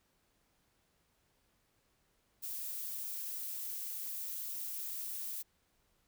violet noise, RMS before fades -41 dBFS, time 2.42-5.43 s, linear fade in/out 20 ms, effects pink hiss -75 dBFS RMS until 6.07 s

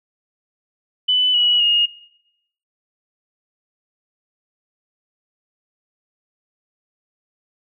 sine tone with pitch steps, 2999 / 2927 / 2857 Hz, F#7 / F#7 / F7, +23 / -19 / +39 cents, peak -13 dBFS, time 1.08-1.86 s, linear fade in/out 10 ms, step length 260 ms, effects noise-tail reverb RT60 0.8 s tail -20 dB re dry

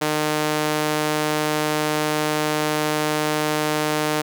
sawtooth tone with high-pass filter, 152.3 Hz, D#3, 37 cents flat, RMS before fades -22 dBFS, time 0.01-4.22 s, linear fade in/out 10 ms, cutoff 350 Hz, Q 0.73, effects none

